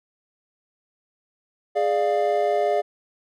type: chord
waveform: triangle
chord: D diminished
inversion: second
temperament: equal with one note detuned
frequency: 415.3 / 593.1 / 698.5 Hz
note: Ab4 / D5 / F5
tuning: 0 / +17 / 0 cents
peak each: -22 / -21 / -21 dBFS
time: 1.75-2.82 s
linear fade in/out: 20 ms
effects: none